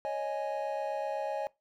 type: chord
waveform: triangle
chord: C# suspended second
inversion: none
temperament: equal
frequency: 554.4 / 622.3 / 830.6 Hz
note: C#5 / D#5 / G#5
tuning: 0 / 0 / 0 cents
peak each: -34 dBFS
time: 0.05-1.47 s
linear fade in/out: 0 ms
effects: noise-tail reverb RT60 0.2 s tail -20 dB re dry